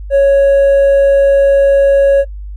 triangle tone with hard clipping, 554.4 Hz, C#5, in tune, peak -4 dBFS, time 0.1-2.25 s, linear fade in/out 50 ms, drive 1 dB, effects noise-tail reverb RT60 0.1 s tail -21 dB re dry + added 50 Hz sine -23 dBFS peak until 2.56 s

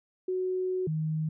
sine tone pair in turn, 370 / 156.6 Hz, F#4 / D#3, 0 / +11 cents, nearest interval octave + minor third, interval 1489 cents, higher first, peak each -27 dBFS, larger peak neither, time 0.28-0.87 / 0.87-1.29 s, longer first, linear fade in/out 5 ms, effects none

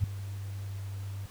sine tone with ADSR envelope, 98.5 Hz, G2, 9 cents sharp, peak -20 dBFS, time 0-1.26 s, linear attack 38 ms, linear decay 4 ms, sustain -15 dB, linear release 4 ms, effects pink hiss -53 dBFS RMS until 1.3 s

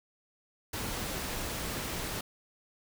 pink noise, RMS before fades -36 dBFS, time 0.73-2.21 s, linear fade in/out 5 ms, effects none

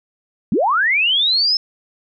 sine linear sweep, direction up, 157.3 to 5274 Hz, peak -13 dBFS, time 0.52-1.57 s, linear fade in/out 2 ms, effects none

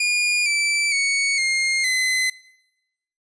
sawtooth tone with pitch steps, 2432 / 2326 / 2225 / 2128 / 2036 Hz, D#7 / D7 / C#7 / C7 / C7, -40 / -17 / +6 / +29 / -48 cents, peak -15 dBFS, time 0-2.3 s, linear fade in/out 5 ms, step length 460 ms, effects noise-tail reverb RT60 0.9 s tail -21 dB re dry + resampled to 22050 Hz

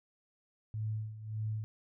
sine tone with tremolo, 108.5 Hz, A2, 24 cents flat, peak -32 dBFS, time 0.74-1.64 s, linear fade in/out 0 ms, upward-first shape sine, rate 1.7 Hz, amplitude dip 75%, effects none

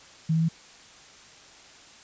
sine tone with pitch steps, 160.1 / 162.05 / 164.03 Hz, D#3 / E3 / E3, +50 / -29 / -8 cents, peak -20 dBFS, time 0.29-0.488 s, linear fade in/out 10 ms, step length 66 ms, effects white hiss -50 dBFS RMS until 2.03 s + resampled to 16000 Hz

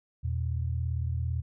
sine tone pair together, 82.4 / 120.2 Hz, E2 / B2, 0 / -46 cents, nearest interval perfect fifth, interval 654 cents, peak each -29 / -32 dBFS, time 0.23-1.42 s, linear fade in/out 20 ms, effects none

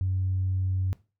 sine tone, 93.7 Hz, F#2, 22 cents sharp, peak -23 dBFS, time 0.01-0.93 s, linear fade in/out 0 ms, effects noise-tail reverb RT60 0.3 s tail -19 dB re dry + tanh soft clip ceiling -19 dBFS

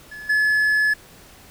triangle tone with level steps, 1713 Hz, A6, 47 cents flat, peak -32 / -14 dBFS, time 0.11-0.94 s, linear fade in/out 10 ms, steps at 0.29 s, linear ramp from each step 10 ms, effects pink hiss -47 dBFS RMS until 1.5 s

